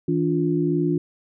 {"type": "tone cluster", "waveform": "sine", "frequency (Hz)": [160.8, 288.9, 351.4], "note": ["E3", "D4", "F4"], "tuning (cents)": [-43, -28, 11], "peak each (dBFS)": -23, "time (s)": [0.08, 0.98], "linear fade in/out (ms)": 5, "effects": []}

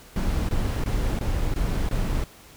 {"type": "noise bursts", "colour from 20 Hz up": "brown", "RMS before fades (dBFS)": -24, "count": 6, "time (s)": [0.16, 2.24], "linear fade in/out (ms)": 2, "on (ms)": 330, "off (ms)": 20, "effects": ["pink hiss -49 dBFS RMS until 2.56 s"]}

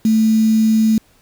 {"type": "tone with quantisation", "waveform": "sine", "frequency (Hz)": 220, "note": "A3", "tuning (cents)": 0, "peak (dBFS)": -10, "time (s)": [0.05, 0.98], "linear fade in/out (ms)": 2, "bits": 5, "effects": ["pink hiss -54 dBFS RMS until 1.21 s"]}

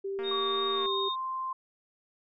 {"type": "tone", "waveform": "sine", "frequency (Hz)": 392, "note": "G4", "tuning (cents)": 0, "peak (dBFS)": -31, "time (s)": [0.04, 1.09], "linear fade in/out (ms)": 10}
{"type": "click train", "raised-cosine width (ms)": 0.5, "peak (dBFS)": -29, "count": 157, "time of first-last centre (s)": [0.19, 0.86], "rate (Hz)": 233}
{"type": "tone with vibrato", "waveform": "sine", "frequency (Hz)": 3690, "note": "A#7", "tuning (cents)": -18, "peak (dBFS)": -31, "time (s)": [0.23, 1.16], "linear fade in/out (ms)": 50, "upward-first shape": "triangle", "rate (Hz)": 2.9, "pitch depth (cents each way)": 13}
{"type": "tone with pitch glide", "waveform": "sine", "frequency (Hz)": [1140, 1045.4], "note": ["C#6", "C6"], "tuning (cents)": [48, -2], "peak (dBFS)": -31, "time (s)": [0.31, 1.53], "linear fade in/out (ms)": 5, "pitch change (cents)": -150, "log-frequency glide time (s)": [0.74, 0.94]}
{"effects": []}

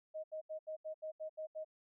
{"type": "tone bursts", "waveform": "sine", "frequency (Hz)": 626, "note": "D#5", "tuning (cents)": 10, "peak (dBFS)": -40, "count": 9, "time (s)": [0.14, 1.647], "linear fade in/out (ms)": 20, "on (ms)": 99, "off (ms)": 77, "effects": []}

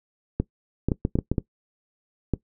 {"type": "clicks", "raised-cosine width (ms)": 3, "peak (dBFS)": -9, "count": 9, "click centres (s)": [0.4, 0.886, 0.918, 1.051, 1.155, 1.188, 1.316, 1.382, 2.337], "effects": ["noise-tail reverb RT60 0.1 s tail -19 dB re dry"]}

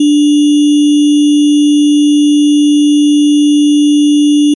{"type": "tone with sample-and-hold", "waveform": "sine", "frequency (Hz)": 293.7, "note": "D4", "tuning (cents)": 0, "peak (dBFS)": -4, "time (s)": [0, 4.54], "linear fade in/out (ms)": 5, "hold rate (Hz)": 3150, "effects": ["MP3 48 kbps"]}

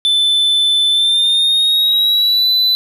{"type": "tone with pitch glide", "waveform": "triangle", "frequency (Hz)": [3520, 3997], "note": ["A7", "B7"], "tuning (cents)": [0, 20], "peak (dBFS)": -9, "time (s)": [0.05, 2.75], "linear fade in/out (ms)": 0, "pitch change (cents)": 220, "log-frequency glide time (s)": [0.91, 2.5], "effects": []}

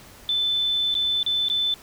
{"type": "tone with dropouts", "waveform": "sine", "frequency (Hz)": 3520, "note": "A7", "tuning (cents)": 0, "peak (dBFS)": -20, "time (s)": [0.29, 1.74], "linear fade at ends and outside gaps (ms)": 1, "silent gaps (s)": [[0.942, 0.951], [1.23, 1.263], [1.485, 1.499]], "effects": ["pink hiss -47 dBFS RMS until 1.82 s"]}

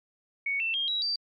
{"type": "tone with pitch steps", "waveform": "sine", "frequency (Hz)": [2226, 2678, 3222, 3876, 4663], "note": ["C#7", "E7", "G7", "B7", "D8"], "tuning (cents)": [7, 27, 47, -33, -13], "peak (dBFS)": -26, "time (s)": [0.46, 1.16], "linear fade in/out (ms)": 5, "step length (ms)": 140, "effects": ["MP3 48 kbps"]}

